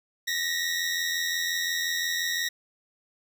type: tone pair together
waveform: 20% pulse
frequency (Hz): 1849.3 / 1935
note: A#6 / B6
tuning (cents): -14 / -36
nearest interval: minor second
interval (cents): 78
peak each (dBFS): -24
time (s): 0.27-2.49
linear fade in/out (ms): 10
effects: none